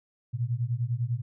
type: beating tone pair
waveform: sine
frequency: 115 / 125 Hz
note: A#2 / B2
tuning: -23 / +21 cents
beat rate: 10 Hz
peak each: -29 dBFS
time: 0.33-1.22 s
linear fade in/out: 20 ms
effects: none